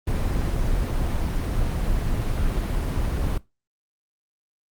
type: noise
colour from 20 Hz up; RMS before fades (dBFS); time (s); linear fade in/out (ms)
brown; -23; 0.07-3.38; 5
effects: noise-tail reverb RT60 0.2 s tail -19 dB re dry + Opus 24 kbps